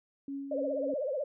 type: tone with tremolo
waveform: sine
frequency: 277.2 Hz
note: C#4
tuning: in tune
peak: -34 dBFS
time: 0.28-0.94 s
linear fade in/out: 2 ms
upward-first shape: triangle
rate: 3.6 Hz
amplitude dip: 45%
type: tone with vibrato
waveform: sine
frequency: 558 Hz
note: C#5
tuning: 11 cents sharp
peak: -30 dBFS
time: 0.51-1.24 s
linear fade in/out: 5 ms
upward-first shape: triangle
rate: 16 Hz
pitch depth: 210 cents each way
effects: none